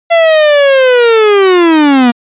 45% pulse linear sweep, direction down, 681 to 233.9 Hz, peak -4 dBFS, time 0.1-2.12 s, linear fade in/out 20 ms, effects resampled to 8000 Hz

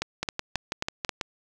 two click trains, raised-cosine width 0.2 ms, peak -11 / -10 dBFS, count 7 / 5, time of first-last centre 0.23-1.212 / 0.02-1.092 s, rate 6.11 / 3.73 Hz, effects none

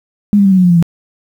sine tone with pitch steps, 205.5 / 199.53 / 193.74 / 188.12 / 182.66 / 177.35 / 172.21 / 167.21 Hz, G#3 / G3 / G3 / F#3 / F#3 / F3 / F3 / E3, -18 / +31 / -20 / +29 / -22 / +27 / -24 / +25 cents, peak -5 dBFS, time 0.33-0.826 s, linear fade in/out 0 ms, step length 62 ms, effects 7-bit

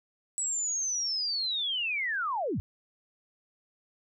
sine linear sweep, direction down, 7902 to 60.3 Hz, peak -28 dBFS, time 0.38-2.6 s, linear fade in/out 0 ms, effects none

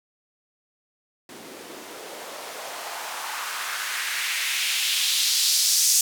blue noise with band-pass filter sweep, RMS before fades -26 dBFS, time 1.29-6.01 s, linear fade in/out 2 ms, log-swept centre 260 to 6400 Hz, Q 1.8, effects none

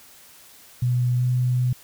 sine tone with pitch glide, 123.47 to 125.19 Hz, B2 to B2, 0 to +24 cents, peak -18 dBFS, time 0.82-1.73 s, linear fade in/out 5 ms, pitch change +24 cents, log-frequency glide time 1.17-1.24 s, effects white hiss -49 dBFS RMS until 1.83 s

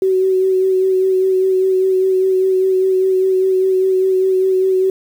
sine tone with vibrato, 376.8 Hz, F#4, 32 cents sharp, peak -11 dBFS, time 0.02-4.9 s, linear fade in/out 2 ms, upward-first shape sine, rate 5 Hz, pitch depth 19 cents each way, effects 7-bit

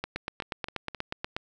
two click trains, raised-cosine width 0.3 ms, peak -15 / -21 dBFS, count 12 / 4, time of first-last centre 0.04-1.365 / 0.16-0.947 s, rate 8.3 / 3.81 Hz, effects none

